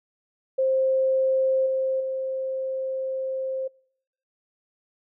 sine tone with level steps, 527 Hz, C5, 12 cents sharp, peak -19 / -22 / -26 dBFS, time 0.58-3.68 s, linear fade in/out 10 ms, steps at 1.66 / 2 s, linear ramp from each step 5 ms, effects noise-tail reverb RT60 0.7 s tail -26 dB re dry

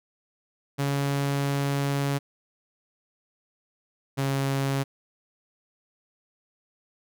sawtooth tone pair in turn, 140.3 / 136.94 Hz, C#3 / C#3, +21 / -21 cents, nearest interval unison, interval 42 cents, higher first, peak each -20 dBFS, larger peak neither, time 0.78-2.19 / 4.17-4.84 s, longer first, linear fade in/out 20 ms, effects none

